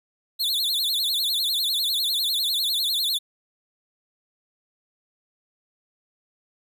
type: tone with vibrato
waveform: 45% pulse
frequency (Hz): 3845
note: B7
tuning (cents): -47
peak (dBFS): -21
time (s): 0.39-3.19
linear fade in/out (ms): 20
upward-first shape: sine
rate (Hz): 10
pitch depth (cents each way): 200
effects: none